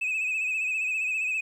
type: tone with vibrato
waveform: sine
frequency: 2559 Hz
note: D#7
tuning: 48 cents sharp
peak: -23 dBFS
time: 0.01-1.41 s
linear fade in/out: 10 ms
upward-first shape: sine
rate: 15 Hz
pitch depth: 56 cents each way
effects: tanh soft clip ceiling -24 dBFS + 10-bit